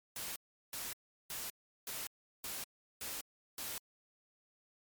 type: noise bursts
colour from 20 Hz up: white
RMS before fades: -42 dBFS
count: 7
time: 0.16-3.78 s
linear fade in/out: 2 ms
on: 200 ms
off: 370 ms
effects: MP3 96 kbps